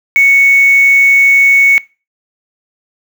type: tone with quantisation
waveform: sine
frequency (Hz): 2217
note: C#7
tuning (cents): 0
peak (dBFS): -4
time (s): 0.16-1.78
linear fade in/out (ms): 0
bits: 4
effects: noise-tail reverb RT60 0.3 s tail -22 dB re dry